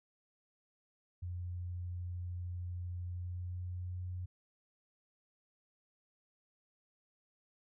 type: tone with pitch glide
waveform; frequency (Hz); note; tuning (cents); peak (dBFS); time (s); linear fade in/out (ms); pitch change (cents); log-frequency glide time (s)
sine; 88.7 to 90.15; F2 to F#2; +27 to -45; -38; 1.22-4.26; 10; +28; 3.07-3.87
effects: none